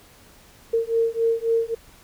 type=beating tone pair; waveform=sine; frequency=455.6 / 459.3 Hz; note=A#4 / A#4; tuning=-40 / -26 cents; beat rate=3.7 Hz; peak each=-22 dBFS; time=0.73-1.75 s; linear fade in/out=10 ms; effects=pink hiss -51 dBFS RMS until 2.03 s